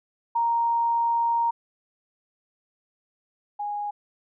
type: tone pair in turn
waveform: sine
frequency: 932.3 / 825.6 Hz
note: A#5 / G#5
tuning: 0 / -10 cents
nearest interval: major second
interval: 210 cents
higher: first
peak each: -20 / -27 dBFS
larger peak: first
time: 0.35-1.51 / 3.59-3.91 s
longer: first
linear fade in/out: 10 ms
effects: none